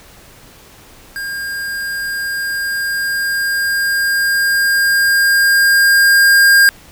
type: tone with level ramp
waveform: square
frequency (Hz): 1610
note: G6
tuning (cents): +46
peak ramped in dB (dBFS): -22 to -6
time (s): 1.16-6.69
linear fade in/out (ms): 0
effects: pink hiss -42 dBFS RMS until 6.91 s